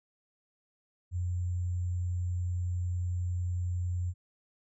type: tone with sample-and-hold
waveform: sine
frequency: 88.9 Hz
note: F2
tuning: 31 cents sharp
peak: -29 dBFS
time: 1.11-4.14 s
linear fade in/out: 50 ms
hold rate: 7350 Hz
effects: resampled to 24000 Hz